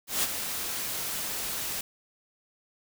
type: noise with ADSR envelope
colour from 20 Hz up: white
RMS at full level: -25 dBFS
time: 0.07-1.81 s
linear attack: 160 ms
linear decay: 31 ms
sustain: -8 dB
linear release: 4 ms
effects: none